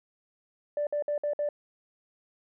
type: tone bursts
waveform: sine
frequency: 587.3 Hz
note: D5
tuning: in tune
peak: -25 dBFS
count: 5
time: 0.77-1.489 s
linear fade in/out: 2 ms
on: 99 ms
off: 56 ms
effects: tanh soft clip ceiling -22 dBFS